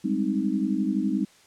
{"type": "chord", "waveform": "sine", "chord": "Ab major seventh", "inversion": "third", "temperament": "equal", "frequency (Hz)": [196, 207.7, 261.6, 311.1], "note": ["G3", "Ab3", "C4", "Eb4"], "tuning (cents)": [0, 0, 0, 0], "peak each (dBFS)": -28, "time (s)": [0.04, 1.25], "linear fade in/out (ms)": 10, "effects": ["white hiss -56 dBFS RMS until 1.46 s", "low-pass 8000 Hz 12 dB/octave"]}